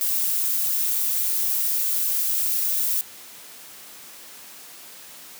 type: noise with amplitude modulation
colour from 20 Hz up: violet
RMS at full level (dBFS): -21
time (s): 0.01-3.01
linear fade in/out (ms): 0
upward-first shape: sine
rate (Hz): 182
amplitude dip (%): 45
effects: white hiss -43 dBFS RMS until 5.39 s + high-pass 150 Hz 12 dB/octave

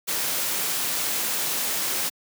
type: noise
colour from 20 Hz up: white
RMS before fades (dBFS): -26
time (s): 0.07-2.1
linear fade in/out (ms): 20
effects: high-pass 150 Hz 12 dB/octave

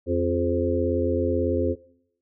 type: harmonic tone with a mistuned harmonic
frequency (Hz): 87.31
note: F2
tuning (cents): 0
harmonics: 1 / 3 / 4 / 5 / 6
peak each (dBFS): -27 / -27 / -27 / -27 / -27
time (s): 0.06-1.76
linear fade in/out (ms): 50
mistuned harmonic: 5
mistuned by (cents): -37
effects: noise-tail reverb RT60 0.7 s tail -20 dB re dry

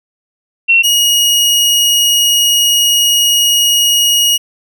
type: tone pair in turn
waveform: sine / sawtooth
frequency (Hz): 2723 / 2885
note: F7 / F#7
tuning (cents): -44 / -44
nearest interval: minor second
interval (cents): 100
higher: second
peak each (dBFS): -5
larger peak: neither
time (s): 0.68-0.83 / 0.83-4.38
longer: second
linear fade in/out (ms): 20
effects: none

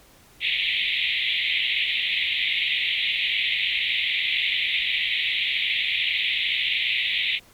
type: band-pass noise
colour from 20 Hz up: pink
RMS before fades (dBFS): -24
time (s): 0.4-7.4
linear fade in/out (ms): 50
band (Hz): 2000 to 3800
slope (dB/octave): 96
effects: pink hiss -53 dBFS RMS until 7.53 s + MP3 96 kbps

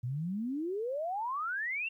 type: exponential sweep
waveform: sine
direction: up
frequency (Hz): 116.2 to 2794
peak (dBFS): -32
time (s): 0.03-1.89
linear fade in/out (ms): 10
effects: 12-bit

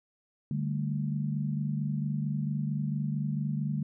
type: chord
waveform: sine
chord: D suspended fourth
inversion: none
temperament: just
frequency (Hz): 146.83 / 195.78 / 220.2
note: D3 / G3 / A3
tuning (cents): 0 / -2 / +2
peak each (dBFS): -30 / -35 / -35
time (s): 0.51-3.83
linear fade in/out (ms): 2
effects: none

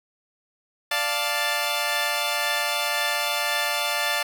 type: chord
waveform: 10% pulse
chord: D minor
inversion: none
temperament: equal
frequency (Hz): 587.3 / 698.5 / 880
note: D5 / F5 / A5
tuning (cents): 0 / 0 / 0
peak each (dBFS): -19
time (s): 0.91-4.23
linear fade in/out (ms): 5
effects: none

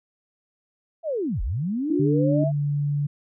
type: linear two-way sweep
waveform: sine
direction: down then up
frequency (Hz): 683 to 34.65 to 683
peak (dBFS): -23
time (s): 1.03-2.52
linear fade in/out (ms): 50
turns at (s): 1.42
type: tone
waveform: sine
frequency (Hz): 293.7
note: D4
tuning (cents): 0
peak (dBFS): -21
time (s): 1.9-2.44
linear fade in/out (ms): 5
type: tone with pitch glide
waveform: sine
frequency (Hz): 146.83 to 144.64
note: D3 to D3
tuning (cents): 0 to -26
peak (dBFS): -21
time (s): 1.99-3.07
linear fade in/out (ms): 10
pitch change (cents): -26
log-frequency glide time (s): 2.48-2.6
effects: none

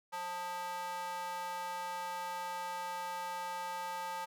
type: tone with high-pass filter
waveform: square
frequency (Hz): 177.9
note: F3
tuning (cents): +32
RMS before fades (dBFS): -40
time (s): 0.12-4.26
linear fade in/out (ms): 20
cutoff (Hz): 880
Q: 3.1
effects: none

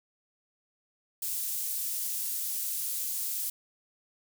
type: high-pass noise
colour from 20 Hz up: pink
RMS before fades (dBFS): -33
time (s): 1.22-3.5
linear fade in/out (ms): 5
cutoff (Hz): 10000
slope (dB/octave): 12
effects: none

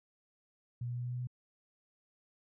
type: tone with pitch steps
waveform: sine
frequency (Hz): 120.9 / 121.6 / 122.3 / 123.01 / 123.73 / 124.44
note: B2 / B2 / B2 / B2 / B2 / B2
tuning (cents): -36 / -26 / -16 / -6 / +4 / +14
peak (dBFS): -35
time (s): 0.81-1.272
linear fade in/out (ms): 5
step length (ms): 77
effects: none

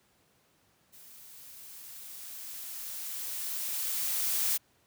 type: noise with level ramp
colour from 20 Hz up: blue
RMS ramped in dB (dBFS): -53 to -28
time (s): 0.92-4.58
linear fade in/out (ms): 20
effects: pink hiss -68 dBFS RMS until 4.86 s + high-pass 80 Hz 12 dB/octave

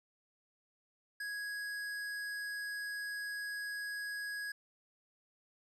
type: tone with hard clipping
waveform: sine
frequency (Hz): 1661.2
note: G#6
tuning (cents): 0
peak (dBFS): -40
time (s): 1.2-4.52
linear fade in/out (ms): 5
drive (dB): 13
effects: none

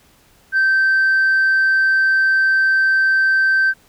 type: tone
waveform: sine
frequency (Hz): 1555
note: G6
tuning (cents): -14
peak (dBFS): -10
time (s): 0.52-3.74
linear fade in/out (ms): 50
effects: tanh soft clip ceiling -10 dBFS + pink hiss -53 dBFS RMS until 3.88 s

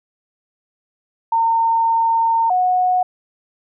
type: tone pair in turn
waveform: sine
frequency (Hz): 912 / 731.6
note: A#5 / F#5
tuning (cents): -38 / -20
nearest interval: major third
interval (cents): 382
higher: first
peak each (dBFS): -13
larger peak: neither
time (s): 1.32-2.5 / 2.5-3.03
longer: first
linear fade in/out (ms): 5
effects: none

